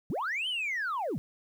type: linear two-way sweep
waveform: sine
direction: up then down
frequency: 108.3 to 3136 to 108.3 Hz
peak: -28 dBFS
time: 0.1-1.18 s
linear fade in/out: 0 ms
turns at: 0.48 s
effects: tanh soft clip ceiling -27 dBFS + 10-bit